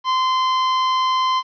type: tone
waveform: 45% pulse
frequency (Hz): 1035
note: C6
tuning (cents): -19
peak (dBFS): -16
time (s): 0.04-1.43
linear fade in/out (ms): 50
effects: resampled to 11025 Hz + 9-bit